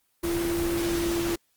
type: tone in noise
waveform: sine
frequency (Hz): 340.3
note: F4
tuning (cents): -45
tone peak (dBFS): -25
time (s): 0.23-1.36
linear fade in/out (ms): 10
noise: pink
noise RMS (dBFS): -32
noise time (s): 0.23-1.36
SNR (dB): +4
effects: white hiss -70 dBFS RMS until 1.56 s + Opus 24 kbps